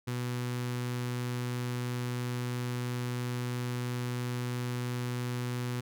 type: tone with notch filter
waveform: sawtooth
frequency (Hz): 123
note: B2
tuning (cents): -7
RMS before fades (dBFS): -34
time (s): 0.07-5.81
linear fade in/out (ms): 10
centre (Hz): 660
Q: 1.9
effects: none

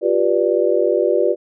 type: chord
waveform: sine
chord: G dominant seventh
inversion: third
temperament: just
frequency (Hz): 352.8 / 392 / 490 / 588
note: F4 / G4 / B4 / D5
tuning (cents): +18 / 0 / -14 / +2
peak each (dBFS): -19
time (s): 0.01-1.36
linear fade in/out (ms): 50
effects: none

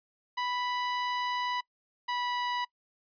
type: tone pair in turn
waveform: sawtooth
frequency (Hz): 987.8 / 980.4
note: B5 / B5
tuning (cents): 0 / -13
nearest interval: unison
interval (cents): 13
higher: first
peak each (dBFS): -26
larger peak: neither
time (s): 0.37-1.61 / 2.08-2.65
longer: first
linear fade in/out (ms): 10
effects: noise-tail reverb RT60 0.1 s tail -24 dB re dry + resampled to 11025 Hz

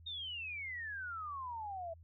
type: exponential sweep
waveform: sine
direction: down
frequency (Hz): 3729 to 645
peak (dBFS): -40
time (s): 0.06-1.94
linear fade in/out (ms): 10
effects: added 83 Hz sine -55 dBFS peak until 2.03 s

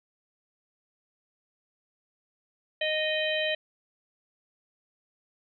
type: harmonic tone with a mistuned harmonic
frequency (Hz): 620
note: D#5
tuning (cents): -6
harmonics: 1 / 3 / 4 / 5 / 6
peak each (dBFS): -29 / -32 / -34 / -32 / -37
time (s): 2.81-3.55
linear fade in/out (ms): 5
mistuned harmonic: 6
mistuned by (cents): +86
effects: none

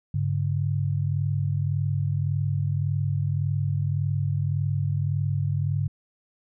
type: tone pair together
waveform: sine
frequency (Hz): 100.83 / 142.6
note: G2 / C#3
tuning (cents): +49 / +49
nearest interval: tritone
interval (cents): 600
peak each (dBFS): -25 / -25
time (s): 0.14-5.88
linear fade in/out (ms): 5
effects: none

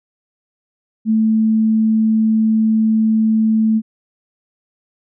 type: tone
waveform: sine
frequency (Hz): 220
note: A3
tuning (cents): 0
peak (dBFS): -11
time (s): 1.05-3.82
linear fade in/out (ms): 50
effects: none

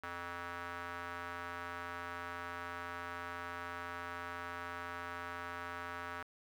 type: tone with band-pass filter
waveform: square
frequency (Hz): 87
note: F2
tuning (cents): -6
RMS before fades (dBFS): -44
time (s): 0.03-6.23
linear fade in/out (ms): 5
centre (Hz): 1400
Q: 2.2
effects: 10-bit

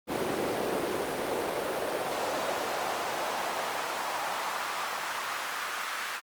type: noise with high-pass filter sweep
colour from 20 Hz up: brown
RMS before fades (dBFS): -32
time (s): 0.07-6.21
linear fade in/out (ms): 50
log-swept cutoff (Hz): 360 to 1400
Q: 1.6
effects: Opus 32 kbps

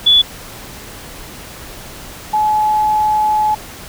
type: tone pair in turn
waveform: sine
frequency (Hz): 3435 / 853.3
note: A7 / G#5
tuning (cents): -42 / +47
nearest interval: 2 octaves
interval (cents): 2411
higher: first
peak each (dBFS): -6 / -11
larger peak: first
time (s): 0.06-0.22 / 2.33-3.55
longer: second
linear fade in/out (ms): 10
effects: pink hiss -33 dBFS RMS until 3.88 s

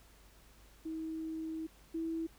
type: tone pair in turn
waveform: sine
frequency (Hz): 320 / 326.5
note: D#4 / E4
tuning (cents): +49 / -17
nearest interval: unison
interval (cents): 34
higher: second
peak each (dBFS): -37 / -34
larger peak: second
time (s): 0.85-1.67 / 1.94-2.27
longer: first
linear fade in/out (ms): 10
effects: added 50 Hz sine -61 dBFS peak until 2.38 s + pink hiss -63 dBFS RMS until 2.38 s

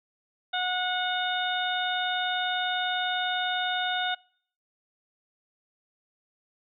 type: harmonic tone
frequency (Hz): 730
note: F#5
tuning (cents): -24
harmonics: 1 / 2 / 3 / 4 / 5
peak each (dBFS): -30 / -31 / -40 / -36 / -31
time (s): 0.53-4.15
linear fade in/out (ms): 10
effects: noise-tail reverb RT60 0.6 s tail -26 dB re dry

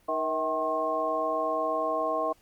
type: tone cluster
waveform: sine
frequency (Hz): 311.3 / 473.8 / 643 / 771 / 1074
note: D#4 / A#4 / E5 / G5 / C6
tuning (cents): +1 / +28 / -43 / -29 / +45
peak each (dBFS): -37 / -34 / -29 / -35 / -30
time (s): 0.08-2.33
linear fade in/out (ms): 10
effects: pink hiss -63 dBFS RMS until 2.41 s + Opus 24 kbps

